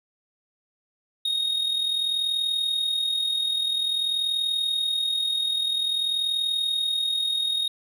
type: tone with amplitude modulation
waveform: triangle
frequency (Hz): 3729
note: A#7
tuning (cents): 0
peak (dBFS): -19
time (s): 1.25-7.68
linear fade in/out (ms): 5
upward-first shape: sine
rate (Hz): 40.5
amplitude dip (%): 50
effects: none